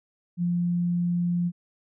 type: tone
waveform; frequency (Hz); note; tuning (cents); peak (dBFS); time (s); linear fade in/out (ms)
sine; 174.5; F3; -1; -22; 0.37-1.52; 50
effects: none